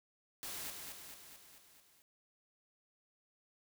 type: noise with echo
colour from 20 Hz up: white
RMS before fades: -44 dBFS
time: 0.43-0.7 s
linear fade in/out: 0 ms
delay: 220 ms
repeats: 6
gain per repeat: -4 dB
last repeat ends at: 2.02 s
effects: none